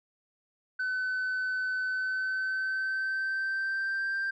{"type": "tone with pitch glide", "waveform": "sine", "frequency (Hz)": [1513, 1578.2], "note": ["F#6", "G6"], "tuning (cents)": [38, 11], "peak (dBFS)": -26, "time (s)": [0.79, 4.31], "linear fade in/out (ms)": 10, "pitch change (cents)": 73, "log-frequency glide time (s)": [1.85, 4.17], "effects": ["tanh soft clip ceiling -27 dBFS"]}